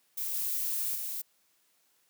violet noise with level steps, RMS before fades -34 / -32 / -36 dBFS, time 0.17-1.22 s, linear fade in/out 10 ms, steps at 0.34 / 0.95 s, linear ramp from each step 5 ms, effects white hiss -70 dBFS RMS until 2.09 s + high-pass 150 Hz 12 dB/octave

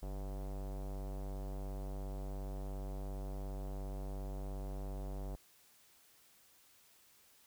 square tone with low-pass filter, 48.6 Hz, G1, 14 cents flat, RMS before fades -42 dBFS, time 0.02-5.36 s, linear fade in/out 10 ms, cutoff 710 Hz, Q 1.8, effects white hiss -66 dBFS RMS until 7.46 s

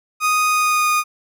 30% pulse tone with pitch glide, 1243 to 1230.1 Hz, D#6 to D#6, -2 to -20 cents, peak -12 dBFS, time 0.2-1.04 s, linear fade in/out 50 ms, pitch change -18 cents, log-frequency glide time 0.48-0.88 s, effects none

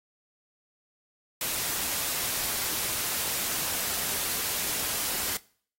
white noise, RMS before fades -30 dBFS, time 1.41-5.37 s, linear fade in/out 2 ms, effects noise-tail reverb RT60 0.5 s tail -22 dB re dry + AAC 48 kbps

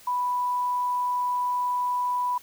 sine tone, 987.8 Hz, B5, in tune, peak -23 dBFS, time 0.07-2.38 s, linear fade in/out 5 ms, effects white hiss -51 dBFS RMS until 2.42 s

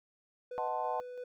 triangle tone with tremolo, 496.1 Hz, B4, 8 cents sharp, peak -37 dBFS, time 0.51-1.24 s, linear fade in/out 5 ms, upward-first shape square, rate 3 Hz, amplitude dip 30%
sine chord, D# diminished seventh, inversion none, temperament equal, 622.3 / 740 / 880 / 1046.5 Hz, D#5 / F#5 / A5 / C6, 0 / 0 / 0 / 0 cents, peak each -39 / -37 / -36 / -41 dBFS, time 0.58-1 s, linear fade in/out 0 ms
effects none

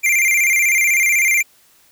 square tone with vibrato, 2229 Hz, C#7, 9 cents sharp, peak -13 dBFS, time 0.03-1.43 s, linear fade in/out 20 ms, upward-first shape square, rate 16 Hz, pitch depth 100 cents each way, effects white hiss -53 dBFS RMS until 1.91 s

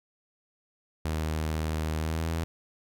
sawtooth tone with pitch glide, 78.4 to 81.92 Hz, D#2 to E2, +14 to -10 cents, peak -24 dBFS, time 1.05-2.44 s, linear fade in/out 0 ms, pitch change +76 cents, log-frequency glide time 1.98-2.3 s, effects none

